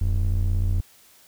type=ring-modulated tone; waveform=triangle; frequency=61.74 Hz; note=B1; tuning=in tune; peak=-14 dBFS; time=0.01-0.81 s; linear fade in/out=5 ms; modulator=28.2 Hz; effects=white hiss -54 dBFS RMS until 1.27 s